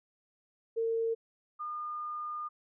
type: tone pair in turn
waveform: sine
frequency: 455.1 / 1215 Hz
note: A#4 / D#6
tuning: -42 / -42 cents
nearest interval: octave + perfect fourth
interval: 1700 cents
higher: second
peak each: -28 / -35 dBFS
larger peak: first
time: 0.76-1.15 / 1.59-2.49 s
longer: second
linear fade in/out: 20 ms
effects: none